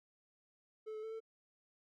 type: tone with pitch steps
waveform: triangle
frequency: 435 / 431.8 / 443 / 446.4 Hz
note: A4 / A4 / A4 / A4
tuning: -20 / -33 / +12 / +25 cents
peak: -40 dBFS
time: 0.86-1.204 s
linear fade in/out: 20 ms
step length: 86 ms
effects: none